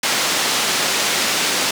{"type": "band-pass noise", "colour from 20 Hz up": "white", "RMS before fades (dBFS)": -19, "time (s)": [0.03, 1.71], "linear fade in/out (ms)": 5, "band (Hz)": [180, 5800], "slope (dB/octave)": 12, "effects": []}